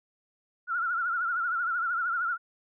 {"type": "tone with vibrato", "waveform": "sine", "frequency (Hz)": 1396.9, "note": "F6", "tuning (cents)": 0, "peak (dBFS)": -26, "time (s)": [0.67, 2.38], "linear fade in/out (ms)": 50, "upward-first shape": "triangle", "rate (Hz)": 13, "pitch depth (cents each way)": 110, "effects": []}